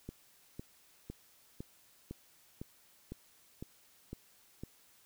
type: click train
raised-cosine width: 3 ms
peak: -29 dBFS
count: 10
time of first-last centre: 0.09-4.635 s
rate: 1.98 Hz
effects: white hiss -65 dBFS RMS until 5.05 s